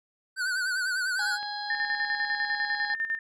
square tone with vibrato, 1496 Hz, F#6, 19 cents sharp, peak -27 dBFS, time 0.36-1.39 s, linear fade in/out 50 ms, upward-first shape sine, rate 10 Hz, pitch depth 73 cents each way
harmonic tone, 827 Hz, G#5, 8 cents flat, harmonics 1 / 2 / 4 / 5 / 6, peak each -35 / -38 / -47 / -37 / -44 dBFS, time 1.19-2.94 s, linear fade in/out 2 ms
click, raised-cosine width 0.3 ms, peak -30 dBFS, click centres 1.429 s
sine tone with tremolo, 1800 Hz, A6, 39 cents sharp, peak -25 dBFS, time 1.7-3.19 s, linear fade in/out 2 ms, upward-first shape square, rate 10 Hz, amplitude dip 65%
effects low-pass 10000 Hz 12 dB/octave

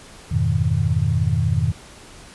sine chord, F half-diminished seventh, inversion none, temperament equal, 87.31 / 103.83 / 123.47 / 155.56 Hz, F2 / Ab2 / Cb3 / Eb3, 0 / 0 / 0 / 0 cents, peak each -22 dBFS, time 0.31-1.72 s, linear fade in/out 10 ms, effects pink hiss -43 dBFS RMS until 2.34 s + resampled to 24000 Hz

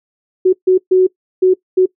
sine tone bursts at uneven times, 371.4 Hz, F#4, 7 cents sharp, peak -6 dBFS, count 5, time 0.45-0.53 / 0.67-0.78 / 0.91-1.07 / 1.42-1.54 / 1.77-1.86 s, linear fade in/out 10 ms, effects noise-tail reverb RT60 0.1 s tail -21 dB re dry

